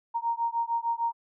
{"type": "beating tone pair", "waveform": "sine", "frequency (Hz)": [927, 933.6], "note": ["A#5", "A#5"], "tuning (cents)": [-10, 2], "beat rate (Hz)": 6.6, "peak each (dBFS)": -29, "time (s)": [0.14, 1.13], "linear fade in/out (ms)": 20, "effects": []}